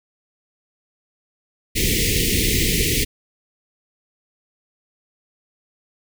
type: band-stop noise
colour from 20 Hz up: pink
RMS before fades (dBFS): -19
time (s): 1.75-3.05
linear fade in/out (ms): 20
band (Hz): 480 to 1900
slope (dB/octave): 96
effects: none